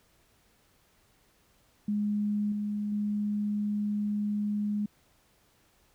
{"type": "tone with level steps", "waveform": "sine", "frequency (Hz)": 207.7, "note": "G#3", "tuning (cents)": 0, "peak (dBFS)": [-26, -29, -27], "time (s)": [1.88, 4.86], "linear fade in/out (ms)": 5, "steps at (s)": [2.52, 2.92], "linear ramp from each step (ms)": 2, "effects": ["pink hiss -66 dBFS RMS until 5.94 s"]}